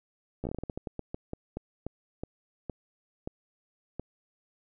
slowing click train, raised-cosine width 2 ms, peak -21 dBFS, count 20, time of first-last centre 0.44-3.996 s, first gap 13 ms, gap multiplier 1.25, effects none

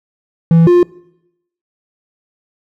triangle tone pair in turn, 165.7 / 352.4 Hz, E3 / F4, +9 / +16 cents, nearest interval octave + minor second, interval 1307 cents, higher second, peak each -3 dBFS, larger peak neither, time 0.51-0.67 / 0.67-0.83 s, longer neither, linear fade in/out 2 ms, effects noise-tail reverb RT60 0.8 s tail -22 dB re dry

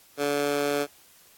15% pulse tone with high-pass filter, 144.1 Hz, D3, 33 cents flat, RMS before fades -26 dBFS, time 0.17-0.87 s, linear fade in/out 50 ms, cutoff 410 Hz, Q 1.2, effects white hiss -56 dBFS RMS until 1.37 s + AAC 64 kbps

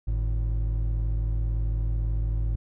triangle tone pair together, 51.91 / 110 Hz, G#1 / A2, 0 / 0 cents, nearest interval octave + minor second, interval 1300 cents, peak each -22 / -29 dBFS, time 0.07-2.56 s, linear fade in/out 10 ms, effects none

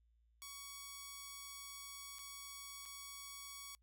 5% pulse tone with dropouts, 1121 Hz, C#6, 19 cents sharp, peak -37 dBFS, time 0.42-3.75 s, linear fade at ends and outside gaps 0 ms, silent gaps 2.185-2.191 / 2.854-2.859 s, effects noise-tail reverb RT60 0.1 s tail -26 dB re dry + added 57 Hz sine -70 dBFS peak until 3.82 s

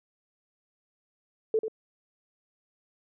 sine tone with echo, 440 Hz, A4, in tune, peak -21 dBFS, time 1.54-1.59 s, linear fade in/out 2 ms, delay 92 ms, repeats 1, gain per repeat -8 dB, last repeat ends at 1.682 s, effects none

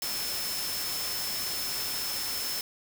sine tone in noise, 5274 Hz, E8, in tune, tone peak -34 dBFS, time 0.02-2.61 s, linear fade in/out 2 ms, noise white, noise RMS -34 dBFS, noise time 0.02-2.61 s, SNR -3 dB, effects none

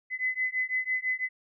sine beating tone pair, 2020 / 2026 Hz, B6 / B6, +39 / +44 cents, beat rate 6 Hz, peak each -30 dBFS, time 0.1-1.29 s, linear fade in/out 50 ms, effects none

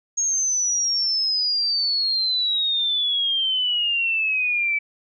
sine exponential sweep, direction down, 6590 to 2300 Hz, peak -19 dBFS, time 0.17-4.79 s, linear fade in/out 10 ms, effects none

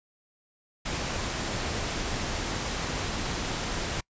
pink noise, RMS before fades -31 dBFS, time 0.85-4.01 s, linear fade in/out 10 ms, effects noise-tail reverb RT60 0.1 s tail -26 dB re dry + resampled to 16000 Hz

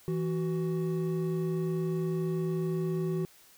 triangle tone pair together, 164.3 / 372.9 Hz, E3 / F#4, -5 / +14 cents, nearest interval octave + major second, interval 1419 cents, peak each -28 / -30 dBFS, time 0.08-3.25 s, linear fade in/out 0 ms, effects white hiss -58 dBFS RMS until 3.57 s

